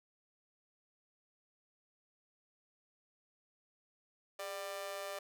sawtooth tone with amplitude modulation, 593 Hz, D5, 17 cents sharp, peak -33 dBFS, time 4.39-5.19 s, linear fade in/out 5 ms, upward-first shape sine, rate 184 Hz, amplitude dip 85%, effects none

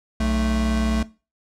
square tone pair together, 61.74 / 220 Hz, B1 / A3, 0 / 0 cents, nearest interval octave + minor seventh, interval 2200 cents, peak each -23 dBFS, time 0.2-1.03 s, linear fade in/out 5 ms, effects noise-tail reverb RT60 0.3 s tail -18 dB re dry + low-pass 9000 Hz 12 dB/octave

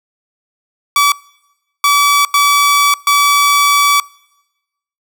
sawtooth tone bursts at uneven times, 1147 Hz, D6, 41 cents flat, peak -4 dBFS, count 4, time 0.96-1.12 / 1.84-2.25 / 2.34-2.94 / 3.07-4 s, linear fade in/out 2 ms, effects noise-tail reverb RT60 1.0 s tail -25 dB re dry

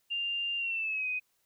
sine tone with pitch glide, 2794 to 2504 Hz, F7 to D#7, 0 to +10 cents, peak -30 dBFS, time 0.1-1.2 s, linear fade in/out 20 ms, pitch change -190 cents, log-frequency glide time 0.57-1.08 s, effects white hiss -74 dBFS RMS until 1.45 s

